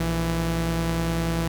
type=tone pair together; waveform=sawtooth; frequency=58.65 / 165.9 Hz; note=A#1 / E3; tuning=+11 / +11 cents; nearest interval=octave + tritone; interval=1800 cents; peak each=-24 / -20 dBFS; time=0-1.48 s; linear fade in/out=5 ms; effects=none